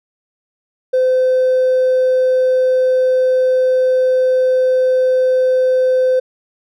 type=tone with hard clipping; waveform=triangle; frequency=513 Hz; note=C5; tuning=34 cents flat; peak=-10 dBFS; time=0.93-6.2 s; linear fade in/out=10 ms; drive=2 dB; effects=none